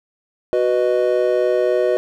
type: chord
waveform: triangle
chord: B major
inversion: second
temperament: just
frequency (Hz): 370.4 / 493.9 / 617.4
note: F#4 / B4 / D#5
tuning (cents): +2 / 0 / -14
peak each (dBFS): -17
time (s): 0.53-1.97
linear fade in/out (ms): 0
effects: none